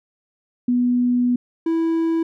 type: tone pair in turn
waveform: sine / triangle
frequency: 245.5 / 328.4 Hz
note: B3 / E4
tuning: -10 / -6 cents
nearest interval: perfect fourth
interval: 504 cents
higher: second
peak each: -15 dBFS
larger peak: neither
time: 0.68-1.36 / 1.66-2.23 s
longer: first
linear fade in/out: 5 ms
effects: none